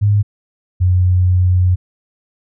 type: tone pair in turn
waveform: sine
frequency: 102.9 / 90.9 Hz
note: G#2 / F#2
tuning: -16 / -30 cents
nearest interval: major second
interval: 214 cents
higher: first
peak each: -9 dBFS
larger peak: neither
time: 0.01-0.23 / 0.8-1.76 s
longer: second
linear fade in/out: 20 ms
effects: none